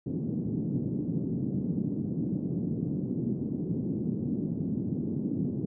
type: band-pass noise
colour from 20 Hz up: pink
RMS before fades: -31 dBFS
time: 0.06-5.66 s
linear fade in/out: 10 ms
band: 140 to 300 Hz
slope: 24 dB/octave
effects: none